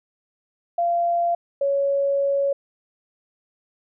sine tone pair in turn, 689 / 557.5 Hz, F5 / C#5, -24 / +10 cents, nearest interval major third, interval 366 cents, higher first, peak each -18 dBFS, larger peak neither, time 0.78-1.35 / 1.61-2.53 s, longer second, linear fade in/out 5 ms, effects none

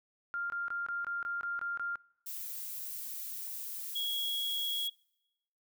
sine tone bursts, 1396.9 Hz, F6, in tune, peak -33 dBFS, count 9, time 0.34-1.956 s, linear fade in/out 0 ms, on 160 ms, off 22 ms
violet noise, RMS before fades -41 dBFS, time 2.26-4.88 s, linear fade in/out 10 ms
sine tone, 3322 Hz, G#7, in tune, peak -32 dBFS, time 3.95-4.9 s, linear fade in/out 10 ms
effects noise-tail reverb RT60 1.0 s tail -25 dB re dry

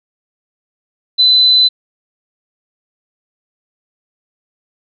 sine tone, 4018 Hz, B7, 29 cents sharp, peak -6 dBFS, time 1.18-1.69 s, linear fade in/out 20 ms, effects none

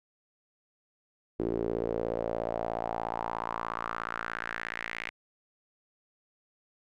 sawtooth tone with band-pass filter sweep, 56.9 Hz, A#1, 41 cents flat, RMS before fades -34 dBFS, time 1.39-5.1 s, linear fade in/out 10 ms, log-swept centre 360 to 2200 Hz, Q 3.8, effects none

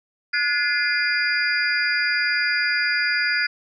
sine tone cluster, 1449 / 1708 / 2068 / 2418 / 4841 Hz, F#6 / G#6 / C7 / D7 / D#8, -37 / +48 / -21 / +50 / -48 cents, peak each -23 / -25 / -26 / -29 / -26 dBFS, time 0.33-3.47 s, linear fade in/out 10 ms, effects none

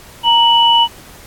sine tone pair together, 930.8 / 2960 Hz, A#5 / F#7, -3 / 0 cents, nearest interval octave + minor sixth, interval 2003 cents, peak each -10 dBFS, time 0.23-0.88 s, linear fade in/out 50 ms, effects pink hiss -39 dBFS RMS until 1.26 s + AAC 64 kbps

